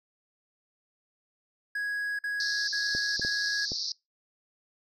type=tone bursts; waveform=triangle; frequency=1661.2 Hz; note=G#6; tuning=in tune; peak=-27 dBFS; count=4; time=1.75-3.654 s; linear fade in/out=5 ms; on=440 ms; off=48 ms
type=band-pass noise; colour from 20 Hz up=pink; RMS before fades=-33 dBFS; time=2.4-3.92 s; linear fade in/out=2 ms; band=4200 to 5600 Hz; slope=96 dB/octave
type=clicks; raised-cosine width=2 ms; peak=-24 dBFS; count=4; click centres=2.95 / 3.196 / 3.249 / 3.719 s
effects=noise-tail reverb RT60 0.2 s tail -24 dB re dry

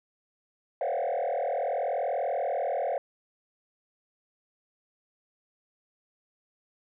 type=tone with frequency modulation; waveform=sine; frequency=624 Hz; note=D#5; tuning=5 cents sharp; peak=-24 dBFS; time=0.81-2.98 s; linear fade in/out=2 ms; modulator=40.5 Hz; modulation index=3; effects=tanh soft clip ceiling -25 dBFS

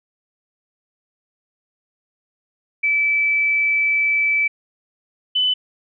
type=tone pair in turn; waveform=sine; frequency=2311 / 3009 Hz; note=D7 / F#7; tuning=-28 / +28 cents; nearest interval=perfect fourth; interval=456 cents; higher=second; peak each=-15 dBFS; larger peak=neither; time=2.83-4.48 / 5.35-5.54 s; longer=first; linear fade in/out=10 ms; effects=none

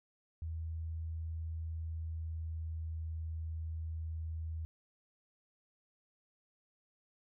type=tone with pitch glide; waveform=sine; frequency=81 to 80.49 Hz; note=E2 to E2; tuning=-30 to -41 cents; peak=-37 dBFS; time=0.42-4.65 s; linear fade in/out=0 ms; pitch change=-11 cents; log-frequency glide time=1.65-3.03 s; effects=none

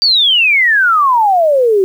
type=exponential sweep; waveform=sine; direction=down; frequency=4699 to 370 Hz; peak=-7 dBFS; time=0.02-1.84 s; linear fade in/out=0 ms; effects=7-bit

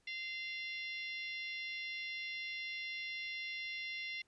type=harmonic tone with a mistuned harmonic; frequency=692 Hz; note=F5; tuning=16 cents flat; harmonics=3 / 4 / 5 / 6 / 7 / 8; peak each=-42 / -47 / -49 / -52 / -60 / -56 dBFS; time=0.07-4.22 s; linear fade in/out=5 ms; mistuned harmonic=7; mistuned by=+27 cents; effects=pink hiss -75 dBFS RMS until 4.27 s + resampled to 22050 Hz

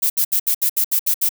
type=noise bursts; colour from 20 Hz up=violet; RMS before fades=-17 dBFS; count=9; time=0.02-1.292 s; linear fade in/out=10 ms; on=80 ms; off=69 ms; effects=none

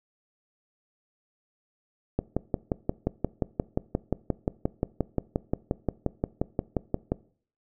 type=click train; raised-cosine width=2 ms; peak=-11 dBFS; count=29; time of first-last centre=2.19-7.12 s; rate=5.68 Hz; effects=noise-tail reverb RT60 0.5 s tail -21 dB re dry

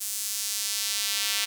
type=tone with high-pass filter sweep; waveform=square; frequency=103.83 Hz; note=G#2; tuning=in tune; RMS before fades=-29 dBFS; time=0-1.46 s; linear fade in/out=20 ms; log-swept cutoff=8000 to 3000 Hz; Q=1; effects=none

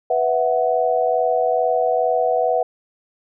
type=chord; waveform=sine; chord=B suspended fourth; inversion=none; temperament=just; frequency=493.9 / 658.5 / 740.8 Hz; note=B4 / E5 / F#5; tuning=0 / -2 / +2 cents; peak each=-20 dBFS; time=0.1-2.63 s; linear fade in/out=5 ms; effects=none

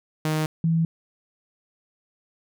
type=tone pair in turn; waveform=sawtooth / sine; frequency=155.56 / 164.15 Hz; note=D#3 / E3; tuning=0 / -7 cents; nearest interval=minor second; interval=93 cents; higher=second; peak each=-18 dBFS; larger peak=neither; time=0.25-0.46 / 0.64-0.85 s; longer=neither; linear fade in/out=2 ms; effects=none

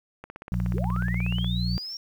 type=click train; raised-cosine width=0.5 ms; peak=-24 dBFS; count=21; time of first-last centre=0.24-1.445 s; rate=16.6 Hz
type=harmonic tone; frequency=59.4 Hz; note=A#1; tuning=33 cents sharp; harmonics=1 / 2 / 3; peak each=-28 / -28 / -28 dBFS; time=0.52-1.78 s; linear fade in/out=0 ms
type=linear sweep; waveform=sine; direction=up; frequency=299.4 to 5588 Hz; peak=-33 dBFS; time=0.74-1.97 s; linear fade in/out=2 ms
effects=9-bit

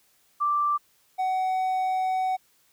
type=tone pair in turn; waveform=sine / triangle; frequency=1174.7 / 749.7 Hz; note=D6 / F#5; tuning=0 / +23 cents; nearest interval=minor sixth; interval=777 cents; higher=first; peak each=-21 dBFS; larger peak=neither; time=0.4-0.78 / 1.18-2.37 s; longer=second; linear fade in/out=20 ms; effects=white hiss -64 dBFS RMS until 2.72 s

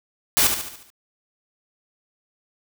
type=noise with echo; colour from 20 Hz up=white; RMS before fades=-17 dBFS; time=0.37-0.47 s; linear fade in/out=0 ms; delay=72 ms; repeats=6; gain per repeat=-6 dB; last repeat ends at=0.902 s; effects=none

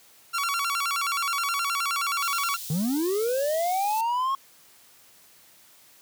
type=tone with vibrato; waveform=sawtooth; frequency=1244.5 Hz; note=D#6; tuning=in tune; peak=-21 dBFS; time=0.33-2.57 s; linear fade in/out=20 ms; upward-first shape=square; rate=9.5 Hz; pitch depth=170 cents each way
type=high-pass noise; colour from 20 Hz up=white; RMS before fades=-37 dBFS; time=2.21-4.01 s; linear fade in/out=2 ms; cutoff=3400 Hz; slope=24 dB/octave
type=linear sweep; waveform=triangle; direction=up; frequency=143 to 1098 Hz; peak=-21 dBFS; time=2.7-4.35 s; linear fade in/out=2 ms
effects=white hiss -55 dBFS RMS until 6.01 s + high-pass 80 Hz 12 dB/octave

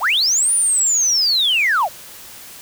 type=linear two-way sweep; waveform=sine; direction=up then down; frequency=537 to 9650 to 537 Hz; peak=-12 dBFS; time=0-1.89 s; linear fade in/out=50 ms; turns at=0.53 s; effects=tanh soft clip ceiling -10 dBFS + white hiss -38 dBFS RMS until 2.61 s

